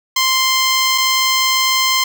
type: tone pair in turn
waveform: 10% pulse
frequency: 1046 / 1046 Hz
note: C6 / C6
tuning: -1 / -1 cents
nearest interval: unison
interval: 0 cents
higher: neither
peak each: -4 dBFS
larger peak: neither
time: 0.16-0.98 / 0.98-2.04 s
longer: second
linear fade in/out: 5 ms
effects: none